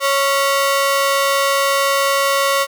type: ring-modulated tone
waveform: sawtooth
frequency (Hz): 830.6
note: G#5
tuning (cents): 0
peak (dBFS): -7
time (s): 0-2.67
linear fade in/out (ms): 50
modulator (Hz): 278
effects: none